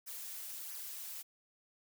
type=noise with flanger; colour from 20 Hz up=blue; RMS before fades=-45 dBFS; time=0.06-1.23 s; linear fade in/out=20 ms; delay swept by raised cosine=0.25 to 5.05 ms; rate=1.5 Hz; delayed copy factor=-0.7; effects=none